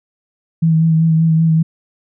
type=tone with vibrato; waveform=sine; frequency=161.7 Hz; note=E3; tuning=33 cents flat; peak=-9 dBFS; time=0.62-1.63 s; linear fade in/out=10 ms; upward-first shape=sine; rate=5.2 Hz; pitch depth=24 cents each way; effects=none